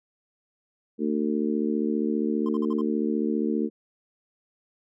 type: harmonic tone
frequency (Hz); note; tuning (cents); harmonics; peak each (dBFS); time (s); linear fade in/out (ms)
75; D2; +37; 3 / 4 / 5 / 6; -26 / -28 / -30 / -32; 0.98-3.7; 50
type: tone bursts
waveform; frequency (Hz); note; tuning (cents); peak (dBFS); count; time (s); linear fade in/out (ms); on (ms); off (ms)
triangle; 1046.5; C6; 0; -34; 5; 2.46-2.813; 2; 29; 52
effects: none